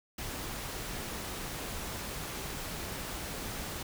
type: noise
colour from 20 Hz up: pink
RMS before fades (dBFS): -39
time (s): 0.18-3.83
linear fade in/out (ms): 5
effects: none